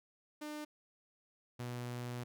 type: tone pair in turn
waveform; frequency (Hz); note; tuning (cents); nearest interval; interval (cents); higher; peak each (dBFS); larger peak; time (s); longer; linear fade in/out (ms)
sawtooth; 300 / 122.05; D4 / B2; +37 / -20; octave + major third; 1557; first; -38 / -36; second; 0.41-0.65 / 1.59-2.24; second; 10
effects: none